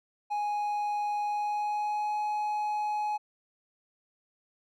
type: tone with pitch glide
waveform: triangle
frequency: 830.6 to 841.7 Hz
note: G#5 to G#5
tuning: 0 to +23 cents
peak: -26 dBFS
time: 0.3-3.18 s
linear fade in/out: 20 ms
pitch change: +23 cents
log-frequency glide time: 1.24-2.17 s
effects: none